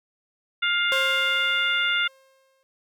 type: harmonic tone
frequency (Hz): 703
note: F5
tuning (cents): +11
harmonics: 2 / 3 / 4 / 5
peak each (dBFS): -24 / -26 / -27 / -28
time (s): 0.62-2.08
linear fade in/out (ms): 10
type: tone with exponential decay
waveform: sawtooth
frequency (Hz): 533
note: C5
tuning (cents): +32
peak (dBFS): -21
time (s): 0.92-2.63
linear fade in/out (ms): 0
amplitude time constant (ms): 370
effects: none